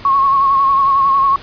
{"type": "tone with vibrato", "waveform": "sine", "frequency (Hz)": 1095, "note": "C#6", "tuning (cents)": -22, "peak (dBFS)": -9, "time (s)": [0.05, 1.36], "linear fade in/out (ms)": 2, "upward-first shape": "sine", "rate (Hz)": 11, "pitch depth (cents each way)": 39, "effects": ["pink hiss -35 dBFS RMS until 1.42 s", "resampled to 11025 Hz"]}